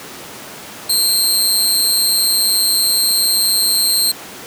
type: tone with amplitude modulation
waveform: 20% pulse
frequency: 4171 Hz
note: C8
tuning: 6 cents flat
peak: -3 dBFS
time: 0.89-4.12 s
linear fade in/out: 10 ms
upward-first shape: sine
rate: 201 Hz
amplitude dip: 75%
effects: pink hiss -32 dBFS RMS until 4.46 s + high-pass 200 Hz 12 dB/octave